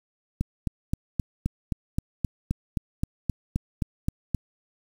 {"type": "click train", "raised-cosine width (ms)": 5, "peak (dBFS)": -12, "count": 16, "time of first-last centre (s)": [0.41, 4.347], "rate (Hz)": 3.81, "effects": ["7-bit"]}